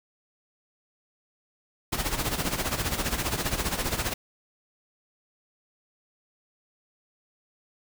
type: noise with tremolo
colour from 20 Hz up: pink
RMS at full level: -26 dBFS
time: 1.92-4.14 s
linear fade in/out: 10 ms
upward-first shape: sine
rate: 15 Hz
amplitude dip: 70%
effects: none